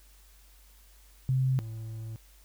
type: tone pair in turn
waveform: sine / triangle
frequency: 130.81 / 111.6 Hz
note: C3 / A2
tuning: 0 / +25 cents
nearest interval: minor third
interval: 275 cents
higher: first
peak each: -23 / -34 dBFS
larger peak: first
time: 1.29-1.59 / 1.59-2.16 s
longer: second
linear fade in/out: 0 ms
effects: added 49 Hz sine -55 dBFS peak until 2.44 s + white hiss -61 dBFS RMS until 2.44 s